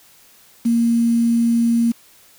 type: tone with quantisation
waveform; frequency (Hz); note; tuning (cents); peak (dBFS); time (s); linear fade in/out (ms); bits
sine; 233.1; A#3; 0; -13; 0.65-1.92; 10; 6
effects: white hiss -50 dBFS RMS until 2.38 s